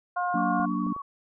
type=harmonic tone; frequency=356.4 Hz; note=F4; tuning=35 cents sharp; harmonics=2 / 3 / 4; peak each=-27 / -30 / -33 dBFS; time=0.16-0.66 s; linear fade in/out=10 ms
type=chord; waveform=sine; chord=Gb augmented; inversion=none; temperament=equal with one note detuned; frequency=185 / 233.1 / 291.5 Hz; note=Gb3 / Bb3 / D4; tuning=0 / 0 / -13 cents; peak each=-30 dBFS; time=0.34-0.93 s; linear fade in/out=5 ms
type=tone with vibrato; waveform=sine; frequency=1121 Hz; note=C#6; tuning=19 cents sharp; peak=-33 dBFS; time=0.37-1.02 s; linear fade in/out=5 ms; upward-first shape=sine; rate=12 Hz; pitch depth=28 cents each way
type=clicks; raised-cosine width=2 ms; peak=-30 dBFS; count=3; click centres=0.598 / 0.867 / 0.964 s
effects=none